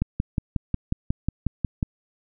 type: click train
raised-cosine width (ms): 5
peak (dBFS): -10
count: 11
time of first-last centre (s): 0.02-1.828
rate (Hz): 5.53
effects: none